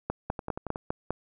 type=two click trains; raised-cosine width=1 ms; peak=-14 / -20 dBFS; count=6 / 6; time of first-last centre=0.1-1.106 / 0.3-0.759 s; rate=4.97 / 10.9 Hz; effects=none